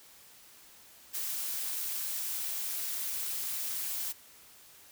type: noise with amplitude modulation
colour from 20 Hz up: blue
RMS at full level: -33 dBFS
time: 1.13-4.13 s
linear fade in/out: 20 ms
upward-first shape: sine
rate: 230 Hz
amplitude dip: 50%
effects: white hiss -56 dBFS RMS until 4.91 s